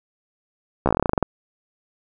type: slowing click train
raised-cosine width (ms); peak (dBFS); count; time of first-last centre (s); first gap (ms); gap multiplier
1; -4; 14; 0.86-1.227; 14; 1.11
effects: none